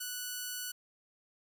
5% pulse tone, 1480 Hz, F#6, in tune, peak -26 dBFS, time 0-0.72 s, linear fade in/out 10 ms, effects none

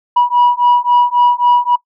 sine beating tone pair, 970 / 973.7 Hz, B5 / B5, -31 / -25 cents, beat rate 3.7 Hz, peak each -10 dBFS, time 0.16-1.76 s, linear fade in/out 10 ms, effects noise-tail reverb RT60 0.1 s tail -23 dB re dry + tanh soft clip ceiling -4 dBFS

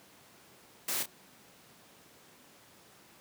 white noise with echo, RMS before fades -33 dBFS, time 0.88-1.03 s, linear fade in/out 5 ms, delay 30 ms, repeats 1, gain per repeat -9 dB, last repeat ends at 1.06 s, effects pink hiss -58 dBFS RMS until 3.2 s + high-pass 150 Hz 12 dB/octave

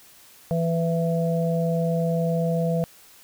harmonic tone, 166.5 Hz, E3, 18 cents sharp, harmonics 1 / 3 / 4, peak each -22 / -27 / -28 dBFS, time 0.51-2.84 s, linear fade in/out 0 ms, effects white hiss -51 dBFS RMS until 3.23 s

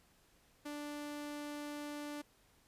sawtooth tone, 293.7 Hz, D4, in tune, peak -38 dBFS, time 0.65-2.22 s, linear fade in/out 10 ms, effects pink hiss -69 dBFS RMS until 2.67 s + resampled to 32000 Hz

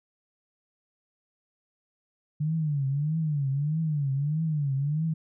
sine tone with vibrato, 147.8 Hz, D3, 11 cents sharp, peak -24 dBFS, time 2.4-5.14 s, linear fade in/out 10 ms, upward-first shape triangle, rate 1.6 Hz, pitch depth 180 cents each way, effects none

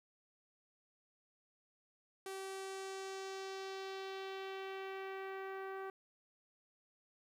sawtooth tone with low-pass filter sweep, 385.2 Hz, G4, 30 cents flat, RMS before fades -45 dBFS, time 2.26-5.9 s, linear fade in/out 2 ms, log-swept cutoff 11000 to 1500 Hz, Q 1.5, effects 12-bit

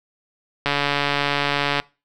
click train, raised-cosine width 0.3 ms, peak -4 dBFS, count 164, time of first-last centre 0.66-1.8 s, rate 143 Hz, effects noise-tail reverb RT60 0.3 s tail -23 dB re dry

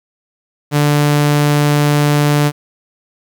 sawtooth tone, 146.83 Hz, D3, in tune, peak -6 dBFS, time 0.71-2.52 s, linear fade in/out 50 ms, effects 8-bit

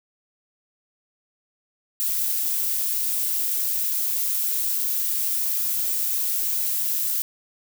violet noise with amplitude modulation, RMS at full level -23 dBFS, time 2-7.22 s, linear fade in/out 0 ms, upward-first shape sine, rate 194 Hz, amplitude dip 25%, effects none

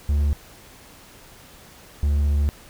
triangle tone pair in turn, 72.7 / 72.42 Hz, D2 / D2, -17 / -24 cents, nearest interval unison, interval 7 cents, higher first, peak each -15 dBFS, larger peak neither, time 0.09-0.33 / 2.03-2.49 s, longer second, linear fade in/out 0 ms, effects pink hiss -47 dBFS RMS until 2.69 s

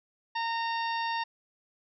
harmonic tone, 920 Hz, A#5, 23 cents flat, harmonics 1 / 2 / 3 / 4 / 5 / 6, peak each -30 / -36 / -40 / -42 / -44 / -46 dBFS, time 0.35-1.24 s, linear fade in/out 10 ms, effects none

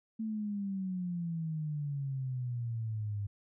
sine exponential sweep, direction down, 223.6 to 100.3 Hz, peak -33 dBFS, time 0.19-3.27 s, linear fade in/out 10 ms, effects none

